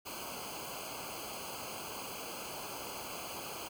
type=noise with comb filter; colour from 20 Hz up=pink; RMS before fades=-43 dBFS; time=0.05-3.69 s; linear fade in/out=20 ms; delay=0.54 ms; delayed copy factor=-1; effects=none